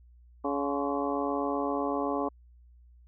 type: harmonic tone with a mistuned harmonic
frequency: 141.1 Hz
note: C#3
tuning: 31 cents sharp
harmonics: 2 / 3 / 4 / 5 / 6 / 7 / 8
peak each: -32 / -34 / -35 / -36 / -37 / -37 / -38 dBFS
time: 0.44-2.29 s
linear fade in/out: 10 ms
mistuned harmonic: 7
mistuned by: +91 cents
effects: added 60 Hz sine -53 dBFS peak until 3.07 s